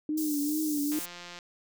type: tone with vibrato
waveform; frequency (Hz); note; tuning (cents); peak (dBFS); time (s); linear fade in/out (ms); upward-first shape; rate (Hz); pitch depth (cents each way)
sine; 300; D4; +37; -27; 0.09-0.99; 2; triangle; 2.4; 83
type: high-pass noise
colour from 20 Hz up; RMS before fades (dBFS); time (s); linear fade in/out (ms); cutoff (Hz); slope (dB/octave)
white; -37; 0.17-1.06; 10; 5200; 24
type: click train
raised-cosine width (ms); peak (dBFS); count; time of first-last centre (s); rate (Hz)
0.2; -26; 83; 0.92-1.389; 175
effects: none